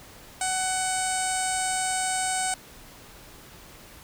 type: tone with low-pass filter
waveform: sawtooth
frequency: 748 Hz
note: F#5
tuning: 19 cents sharp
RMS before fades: -27 dBFS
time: 0.41-2.54 s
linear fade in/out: 2 ms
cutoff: 8400 Hz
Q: 8.9
effects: pink hiss -48 dBFS RMS until 4.03 s